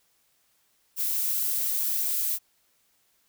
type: noise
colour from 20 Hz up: violet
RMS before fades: -27 dBFS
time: 0.96-2.39 s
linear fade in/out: 50 ms
effects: white hiss -68 dBFS RMS until 3.28 s

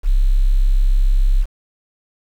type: tone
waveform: sine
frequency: 33.26 Hz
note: C1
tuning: 29 cents sharp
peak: -10 dBFS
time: 0.03-1.46 s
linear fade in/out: 50 ms
effects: 7-bit

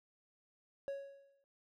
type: tone with exponential decay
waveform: triangle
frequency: 554.4 Hz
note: C#5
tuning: in tune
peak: -34 dBFS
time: 0.88-1.44 s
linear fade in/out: 0 ms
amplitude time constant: 120 ms
effects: none

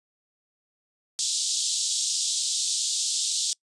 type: band-pass noise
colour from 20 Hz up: white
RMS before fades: -27 dBFS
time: 1.19-3.53 s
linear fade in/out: 0 ms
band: 3400 to 8400 Hz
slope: 48 dB/octave
effects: noise-tail reverb RT60 0.1 s tail -26 dB re dry + resampled to 24000 Hz

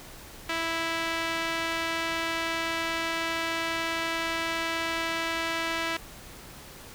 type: tone with band-pass filter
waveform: sawtooth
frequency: 329.6 Hz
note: E4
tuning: in tune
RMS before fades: -30 dBFS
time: 0.49-5.97 s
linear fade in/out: 5 ms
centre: 2300 Hz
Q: 0.93
effects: pink hiss -46 dBFS RMS until 6.94 s

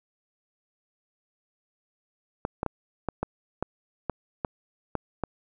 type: clicks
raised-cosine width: 1 ms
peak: -13 dBFS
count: 10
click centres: 2.451 / 2.631 / 2.663 / 3.087 / 3.23 / 3.626 / 4.097 / 4.448 / 4.953 / 5.237 s
effects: none

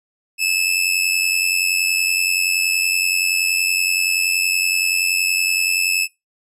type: tone with amplitude modulation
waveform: sawtooth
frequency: 2608 Hz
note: E7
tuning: 19 cents flat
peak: -10 dBFS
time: 0.38-6.08 s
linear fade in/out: 50 ms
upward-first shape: sine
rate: 90.6 Hz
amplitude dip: 65%
effects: noise-tail reverb RT60 0.2 s tail -20 dB re dry + resampled to 32000 Hz

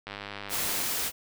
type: click train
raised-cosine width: 0.3 ms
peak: -21 dBFS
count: 76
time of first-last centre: 0.07-0.813 s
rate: 101 Hz
type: noise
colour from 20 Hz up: white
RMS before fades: -30 dBFS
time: 0.49-1.12 s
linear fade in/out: 50 ms
effects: none

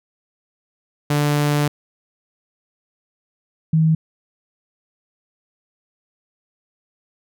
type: tone pair in turn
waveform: sawtooth / sine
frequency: 146.83 / 159.41 Hz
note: D3 / D#3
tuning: 0 / +42 cents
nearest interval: minor second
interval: 142 cents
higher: second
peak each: -12 dBFS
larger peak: neither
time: 1.1-1.68 / 3.73-3.95 s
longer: first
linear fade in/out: 5 ms
effects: none

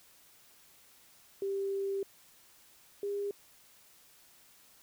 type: tone pair in turn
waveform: sine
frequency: 393.1 / 404.2 Hz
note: G4 / G#4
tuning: +5 / -47 cents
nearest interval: unison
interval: 48 cents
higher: second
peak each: -31 / -32 dBFS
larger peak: first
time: 1.42-2.03 / 3.03-3.31 s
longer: first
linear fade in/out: 2 ms
effects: white hiss -61 dBFS RMS until 4.82 s

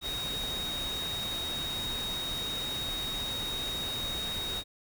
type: tone in noise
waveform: sine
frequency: 3756 Hz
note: A#7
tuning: 12 cents sharp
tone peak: -33 dBFS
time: 0.01-4.64 s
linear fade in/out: 50 ms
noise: pink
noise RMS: -39 dBFS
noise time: 0.01-4.64 s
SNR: +3 dB
effects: none

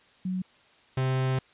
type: tone pair in turn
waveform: sine / 45% pulse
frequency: 185 / 130.81 Hz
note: F#3 / C3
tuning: 0 / 0 cents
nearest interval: tritone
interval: 600 cents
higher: first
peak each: -27 / -24 dBFS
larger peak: second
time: 0.25-0.42 / 0.97-1.39 s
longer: second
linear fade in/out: 5 ms
effects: white hiss -59 dBFS RMS until 1.53 s + resampled to 8000 Hz

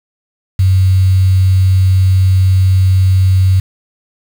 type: tone with quantisation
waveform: sine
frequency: 94 Hz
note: F#2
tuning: 28 cents sharp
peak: -6 dBFS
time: 0.59-3.6 s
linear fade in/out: 5 ms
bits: 5
effects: none

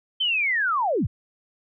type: linear sweep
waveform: sine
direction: down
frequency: 3136 to 55.7 Hz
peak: -20 dBFS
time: 0.2-1.07 s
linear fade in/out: 10 ms
effects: none

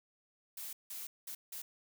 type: noise bursts at uneven times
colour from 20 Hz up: blue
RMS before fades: -44 dBFS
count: 4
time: 0.57-0.73 / 0.9-1.07 / 1.27-1.35 / 1.52-1.62 s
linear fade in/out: 5 ms
effects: none

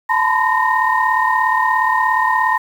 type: tone cluster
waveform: sine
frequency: 878 / 989 / 1026 / 1844 Hz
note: A5 / B5 / C6 / A#6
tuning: -4 / +2 / -34 / -19 cents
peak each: -18 dBFS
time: 0.09-2.58 s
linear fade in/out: 10 ms
effects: tanh soft clip ceiling -2 dBFS + 7-bit

